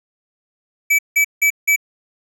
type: tone bursts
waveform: square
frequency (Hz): 2301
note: D7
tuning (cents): -36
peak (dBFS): -12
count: 4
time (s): 0.9-1.762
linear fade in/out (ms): 10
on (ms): 88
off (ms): 170
effects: none